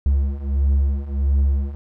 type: beating tone pair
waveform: triangle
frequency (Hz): 68.3 / 69.8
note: C#2 / C#2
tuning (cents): -25 / +13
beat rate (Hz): 1.5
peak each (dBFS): -19 / -16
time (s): 0.06-1.75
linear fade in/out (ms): 0
effects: none